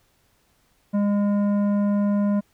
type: tone with tanh clipping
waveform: triangle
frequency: 203.8 Hz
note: G#3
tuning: 32 cents flat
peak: -20 dBFS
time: 0.93-2.41 s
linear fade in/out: 20 ms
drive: 15 dB
effects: pink hiss -64 dBFS RMS until 2.53 s